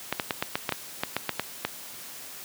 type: clicks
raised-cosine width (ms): 0.3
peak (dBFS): -9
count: 12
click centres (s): 0.126 / 0.198 / 0.308 / 0.425 / 0.555 / 0.692 / 0.723 / 1.035 / 1.166 / 1.293 / 1.396 / 1.65
effects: white hiss -42 dBFS RMS until 2.44 s + high-pass 100 Hz 12 dB/octave